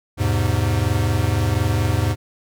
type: chord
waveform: square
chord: E augmented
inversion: none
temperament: equal with one note detuned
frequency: 82.41 / 103.83 / 128.05 Hz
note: E2 / G#2 / B#2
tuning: 0 / 0 / -37 cents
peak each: -23 / -20 / -25 dBFS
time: 0.17-2.16 s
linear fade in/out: 50 ms
effects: none